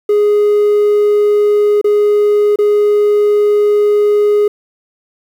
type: tone with dropouts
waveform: triangle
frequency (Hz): 415.3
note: G#4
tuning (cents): 0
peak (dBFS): -5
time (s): 0.09-4.48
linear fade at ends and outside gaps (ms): 5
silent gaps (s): 1.814-1.843 / 2.559-2.587
effects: tanh soft clip ceiling -2 dBFS + 7-bit